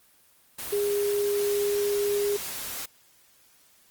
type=tone in noise; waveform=sine; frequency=408.6 Hz; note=G#4; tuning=28 cents flat; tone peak=-23 dBFS; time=0.72-2.37 s; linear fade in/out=10 ms; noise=white; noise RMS=-35 dBFS; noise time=0.58-2.86 s; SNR=+9 dB; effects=white hiss -60 dBFS RMS until 3.9 s + Opus 24 kbps